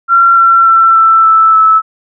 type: tone with pitch steps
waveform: sine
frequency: 1368 / 1355.4 / 1342.9 / 1330.6 / 1318.4 / 1306.2 Hz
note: F6 / E6 / E6 / E6 / E6 / E6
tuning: -36 / +48 / +32 / +16 / 0 / -16 cents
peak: -3 dBFS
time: 0.08-1.82 s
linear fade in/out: 50 ms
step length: 290 ms
effects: none